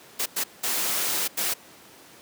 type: noise bursts at uneven times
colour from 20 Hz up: white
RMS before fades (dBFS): -26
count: 4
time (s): 0.19-0.26 / 0.36-0.44 / 0.63-1.28 / 1.37-1.54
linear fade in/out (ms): 10
effects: pink hiss -49 dBFS RMS until 2.21 s + high-pass 200 Hz 12 dB/octave